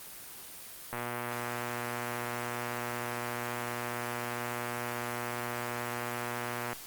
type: click train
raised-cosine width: 0.5 ms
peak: -20 dBFS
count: 697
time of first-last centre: 0.93-6.73 s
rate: 120 Hz
effects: white hiss -46 dBFS RMS until 6.86 s + Opus 24 kbps